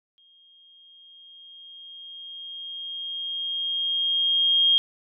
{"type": "tone with exponential growth", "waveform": "sine", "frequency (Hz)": 3236, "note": "G#7", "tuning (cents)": -46, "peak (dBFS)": -15, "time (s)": [0.18, 4.78], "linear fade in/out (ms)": 0, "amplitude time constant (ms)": 1000, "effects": []}